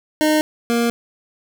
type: tone pair in turn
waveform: 25% pulse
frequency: 307.2 / 235 Hz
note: D#4 / A#3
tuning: -22 / +14 cents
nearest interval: perfect fourth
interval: 464 cents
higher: first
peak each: -10 / -12 dBFS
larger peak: first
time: 0.21-0.41 / 0.7-0.9 s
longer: neither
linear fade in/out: 0 ms
effects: none